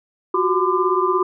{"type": "tone cluster", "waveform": "sine", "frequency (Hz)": [361.4, 378.5, 1016, 1192], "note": ["F#4", "F#4", "B5", "D6"], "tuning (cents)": [-41, 39, 49, 25], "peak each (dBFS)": -21, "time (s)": [0.34, 1.23], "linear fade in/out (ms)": 5, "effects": []}